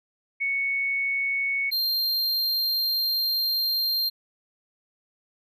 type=tone pair in turn; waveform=sine / square; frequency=2217 / 4185 Hz; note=C#7 / C8; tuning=0 / 0 cents; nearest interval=major seventh; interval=1100 cents; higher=second; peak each=-23 dBFS; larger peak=neither; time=0.4-1.71 / 1.71-4.1 s; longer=second; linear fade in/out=20 ms; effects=none